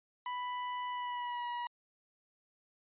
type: tone with pitch glide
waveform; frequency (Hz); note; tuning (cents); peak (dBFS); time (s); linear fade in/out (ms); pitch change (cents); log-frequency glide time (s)
40% pulse; 990 to 963.5; B5 to B5; +4 to -43; -35; 0.26-1.67; 2; -47; 0.89-1.47
effects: resampled to 8000 Hz